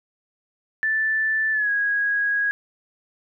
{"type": "tone with pitch glide", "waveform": "sine", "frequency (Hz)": [1760, 1651.7], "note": ["A6", "G#6"], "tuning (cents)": [0, -10], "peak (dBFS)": -19, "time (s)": [0.83, 2.51], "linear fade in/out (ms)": 0, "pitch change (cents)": -110, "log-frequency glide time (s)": [1.52, 1.7], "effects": []}